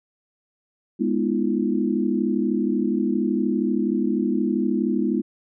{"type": "chord", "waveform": "sine", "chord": "F half-diminished seventh", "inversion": "first", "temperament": "equal with one note detuned", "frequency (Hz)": [207.7, 246.9, 311.1, 343.8], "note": ["Ab3", "Cb4", "Eb4", "F4"], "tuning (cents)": [0, 0, 0, -27], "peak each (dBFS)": [-24, -24, -26, -26], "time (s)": [0.99, 5.22], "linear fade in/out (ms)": 20, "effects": []}